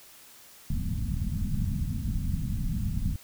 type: low-pass noise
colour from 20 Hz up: pink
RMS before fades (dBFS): -29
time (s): 0.7-3.16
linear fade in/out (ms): 2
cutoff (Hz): 230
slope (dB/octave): 48
effects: white hiss -52 dBFS RMS until 3.23 s